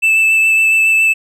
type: tone with vibrato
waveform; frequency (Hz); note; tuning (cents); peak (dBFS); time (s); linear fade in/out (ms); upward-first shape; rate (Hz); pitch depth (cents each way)
triangle; 2637; E7; 0; -7; 0.02-1.14; 20; sine; 7.2; 11
effects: none